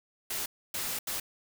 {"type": "noise bursts at uneven times", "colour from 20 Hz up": "white", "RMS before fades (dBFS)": -34, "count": 3, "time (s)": [[0.3, 0.46], [0.74, 0.99], [1.07, 1.2]], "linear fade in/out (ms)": 5, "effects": []}